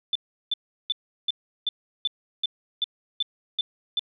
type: tone bursts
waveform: sine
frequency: 3521 Hz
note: A7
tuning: in tune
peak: -21 dBFS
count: 11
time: 0.13-3.994 s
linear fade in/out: 2 ms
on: 24 ms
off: 360 ms
effects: none